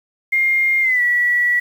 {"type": "tone with pitch glide", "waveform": "sine", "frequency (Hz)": [2120, 1944], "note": ["C7", "B6"], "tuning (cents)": [22, -28], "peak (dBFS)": -13, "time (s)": [0.32, 1.6], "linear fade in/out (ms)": 10, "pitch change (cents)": -150, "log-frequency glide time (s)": [0.81, 1.02], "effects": ["7-bit"]}